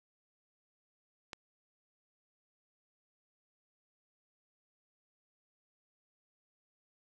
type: click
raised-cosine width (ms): 0.2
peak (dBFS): -24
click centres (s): 1.332
effects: none